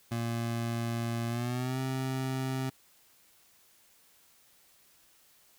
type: tone with pitch glide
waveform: 25% pulse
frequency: 116.54 to 131.57 Hz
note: A#2 to C3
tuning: 0 to +10 cents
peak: -27 dBFS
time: 0.11-2.7 s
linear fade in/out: 10 ms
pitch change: +210 cents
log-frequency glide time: 1.28-1.79 s
effects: white hiss -63 dBFS RMS until 5.58 s